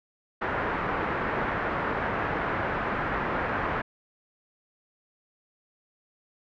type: low-pass noise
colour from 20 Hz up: white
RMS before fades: -29 dBFS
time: 0.41-3.82 s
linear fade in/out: 10 ms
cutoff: 1700 Hz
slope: 24 dB/octave
effects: none